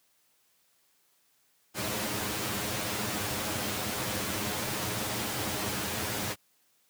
pink noise with comb filter, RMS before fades -32 dBFS, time 1.74-6.36 s, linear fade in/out 50 ms, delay 9.6 ms, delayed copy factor +0.65, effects white hiss -69 dBFS RMS until 6.89 s + high-pass 100 Hz 12 dB/octave

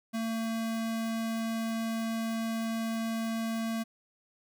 square tone, 225.8 Hz, A3, 45 cents sharp, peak -31 dBFS, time 0.13-3.84 s, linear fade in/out 20 ms, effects none

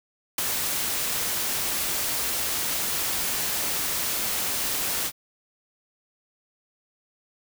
white noise with ADSR envelope, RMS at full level -23 dBFS, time 0.38-5.12 s, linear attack 4 ms, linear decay 11 ms, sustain -4 dB, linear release 59 ms, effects none

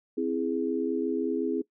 sine chord, C augmented, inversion none, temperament equal, 261.6 / 329.6 / 415.3 Hz, C4 / E4 / G#4, 0 / 0 / 0 cents, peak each -30 dBFS, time 0.17-1.62 s, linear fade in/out 10 ms, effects noise-tail reverb RT60 0.1 s tail -20 dB re dry

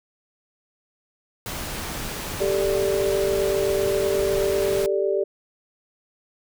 pink noise, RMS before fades -31 dBFS, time 1.46-4.86 s, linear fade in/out 0 ms
sine chord, G suspended second, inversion none, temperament equal, 392 / 440 / 587.3 Hz, G4 / A4 / D5, 0 / 0 / 0 cents, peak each -22 / -26 / -25 dBFS, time 2.4-5.24 s, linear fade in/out 10 ms
effects none

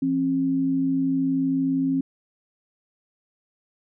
sine tone pair together, 169.27 / 268.7 Hz, E3 / C4, +46 / +46 cents, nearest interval minor sixth, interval 800 cents, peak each -30 / -20 dBFS, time 0.02-2.01 s, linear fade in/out 5 ms, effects none

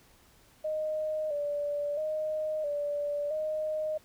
sine tone with vibrato, 600 Hz, D5, 37 cents sharp, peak -29 dBFS, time 0.64-3.98 s, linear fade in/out 10 ms, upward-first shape square, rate 0.75 Hz, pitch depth 53 cents each way, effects pink hiss -61 dBFS RMS until 4.04 s

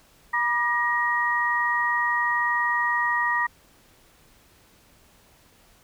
sine tone cluster, 965 / 1198 / 1886 Hz, B5 / D6 / A#6, -40 / +34 / +20 cents, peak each -26 / -28 / -23 dBFS, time 0.33-3.47 s, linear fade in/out 10 ms, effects pink hiss -57 dBFS RMS until 5.83 s

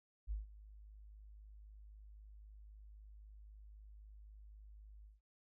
sine tone with ADSR envelope, 51.91 Hz, G#1, in tune, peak -36 dBFS, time 0.27-5.21 s, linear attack 41 ms, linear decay 150 ms, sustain -18 dB, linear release 160 ms, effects none

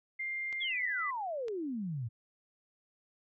sine tone with pitch glide, 2100 to 1989 Hz, C7 to B6, +6 to +12 cents, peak -34 dBFS, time 0.19-1.11 s, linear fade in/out 10 ms, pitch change -94 cents, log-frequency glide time 0.68-0.75 s
clicks, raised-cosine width 0.2 ms, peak -31 dBFS, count 2, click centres 0.527 / 1.483 s
sine exponential sweep, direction down, 3520 to 107.3 Hz, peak -34 dBFS, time 0.6-2.09 s, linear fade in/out 20 ms
effects none

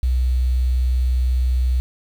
sine tone with quantisation, 62.8 Hz, B1, 30 cents sharp, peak -15 dBFS, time 0.03-1.8 s, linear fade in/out 0 ms, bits 7, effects none

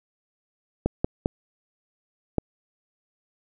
clicks, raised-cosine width 2 ms, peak -8 dBFS, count 4, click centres 0.86 / 1.045 / 1.259 / 2.383 s, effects none

